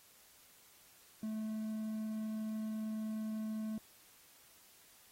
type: tone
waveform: triangle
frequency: 217.5 Hz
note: A3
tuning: 20 cents flat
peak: -35 dBFS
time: 1.23-3.78 s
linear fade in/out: 2 ms
effects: white hiss -63 dBFS RMS until 5.11 s + AAC 48 kbps